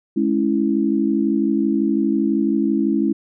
sine chord, C# minor, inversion second, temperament equal with one note detuned, 211.5 / 277.2 / 329.6 Hz, G#3 / C#4 / E4, +32 / 0 / 0 cents, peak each -20 dBFS, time 0.16-3.13 s, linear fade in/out 10 ms, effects none

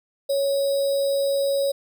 sine tone with sample-and-hold, 554.4 Hz, C#5, in tune, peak -19 dBFS, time 0.29-1.72 s, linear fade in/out 10 ms, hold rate 4410 Hz, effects none

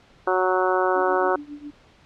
harmonic tone, 185 Hz, F#3, in tune, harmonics 2 / 3 / 4 / 5 / 6 / 7 / 8, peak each -23 / -25 / -26 / -27 / -28 / -28 / -29 dBFS, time 0.27-1.36 s, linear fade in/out 5 ms
sine tone with tremolo, 292.5 Hz, D4, 7 cents flat, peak -31 dBFS, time 0.95-1.71 s, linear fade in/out 10 ms, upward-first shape triangle, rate 7.3 Hz, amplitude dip 90%
effects pink hiss -54 dBFS RMS until 2.05 s + low-pass 4000 Hz 12 dB/octave

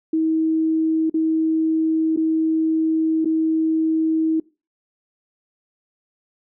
sine tone with dropouts, 319.5 Hz, D#4, 46 cents sharp, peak -16 dBFS, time 0.13-4.4 s, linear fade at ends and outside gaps 5 ms, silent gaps 1.098-1.141 / 2.163-2.172 / 3.247-3.255 s, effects noise-tail reverb RT60 0.3 s tail -22 dB re dry

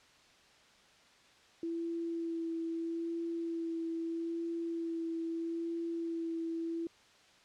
sine tone with vibrato, 332.6 Hz, E4, 16 cents sharp, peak -34 dBFS, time 1.63-6.87 s, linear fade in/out 2 ms, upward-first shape sine, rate 0.78 Hz, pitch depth 15 cents each way, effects white hiss -62 dBFS RMS until 7.44 s + low-pass 5000 Hz 12 dB/octave

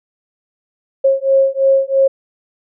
sine beating tone pair, 539 / 542 Hz, C#5 / C#5, -49 / -39 cents, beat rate 3 Hz, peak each -13 dBFS, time 1.04-2.08 s, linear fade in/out 10 ms, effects none

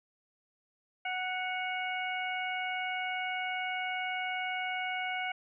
harmonic tone with a mistuned harmonic, 740 Hz, F#5, in tune, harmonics 1 / 2 / 3 / 4, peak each -36 / -39 / -36 / -42 dBFS, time 1.05-5.32 s, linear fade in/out 5 ms, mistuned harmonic 4, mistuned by -58 cents, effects none

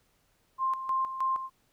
sine tone with tremolo, 1054 Hz, C6, 12 cents sharp, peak -25 dBFS, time 0.58-1.5 s, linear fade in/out 50 ms, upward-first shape square, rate 3.2 Hz, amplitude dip 65%, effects pink hiss -70 dBFS RMS until 1.72 s

